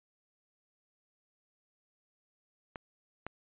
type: clicks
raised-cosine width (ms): 0.5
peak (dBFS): -25 / -23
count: 2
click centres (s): 2.758 / 3.266
effects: resampled to 8000 Hz